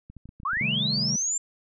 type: clicks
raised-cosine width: 5 ms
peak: -31 dBFS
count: 8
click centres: 0.1 / 0.167 / 0.256 / 0.291 / 0.401 / 0.433 / 0.533 / 0.571 s
type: linear sweep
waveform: sine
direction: up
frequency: 1022 to 7410 Hz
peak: -24 dBFS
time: 0.45-1.38 s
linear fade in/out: 5 ms
type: chord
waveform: triangle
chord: A half-diminished seventh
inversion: first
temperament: equal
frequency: 130.81 / 155.56 / 196 / 220 Hz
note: C3 / Eb3 / G3 / A3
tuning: 0 / 0 / 0 / 0 cents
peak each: -31 dBFS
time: 0.61-1.16 s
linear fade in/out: 2 ms
effects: none